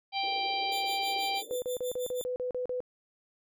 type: harmonic tone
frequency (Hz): 786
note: G5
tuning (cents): +4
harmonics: 1 / 3 / 4 / 5 / 6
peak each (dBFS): -31 / -36 / -37 / -38 / -39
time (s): 0.12-1.43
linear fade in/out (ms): 50
type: band-pass noise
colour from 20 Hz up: pink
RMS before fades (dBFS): -46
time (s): 0.23-1.56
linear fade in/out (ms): 5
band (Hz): 360 to 500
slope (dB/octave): 48
type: tone with tremolo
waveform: 10% pulse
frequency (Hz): 3541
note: A7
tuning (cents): +10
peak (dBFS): -31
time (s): 0.72-2.24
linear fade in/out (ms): 0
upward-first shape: sine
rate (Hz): 6.2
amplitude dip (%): 90
type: tone bursts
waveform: sine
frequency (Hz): 500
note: B4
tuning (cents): +21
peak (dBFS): -30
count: 9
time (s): 1.51-2.804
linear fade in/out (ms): 0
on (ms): 110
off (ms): 38
effects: none